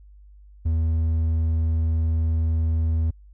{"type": "tone with hard clipping", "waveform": "sine", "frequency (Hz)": 80.9, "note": "E2", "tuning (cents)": -32, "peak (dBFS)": -20, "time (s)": [0.65, 3.11], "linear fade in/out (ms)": 10, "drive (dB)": 3, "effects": ["added 50 Hz sine -45 dBFS peak until 3.33 s"]}